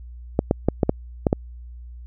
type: clicks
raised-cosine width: 2 ms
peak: -3 dBFS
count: 7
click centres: 0.391 / 0.511 / 0.686 / 0.832 / 0.894 / 1.268 / 1.329 s
effects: added 60 Hz sine -36 dBFS peak until 2.06 s